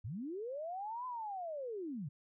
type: linear two-way sweep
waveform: sine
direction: up then down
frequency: 85.7 to 1025 to 124.3 Hz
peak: -39 dBFS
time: 0.04-2.09 s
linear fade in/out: 10 ms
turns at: 1.06 s
effects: none